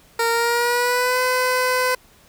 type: tone with pitch glide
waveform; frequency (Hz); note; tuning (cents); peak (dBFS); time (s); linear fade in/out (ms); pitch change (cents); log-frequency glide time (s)
15% pulse; 462.1 to 506.8; A#4 to B4; -15 to +45; -11; 0.19-1.95; 5; +160; 0.3-1.2
effects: pink hiss -52 dBFS RMS until 2.28 s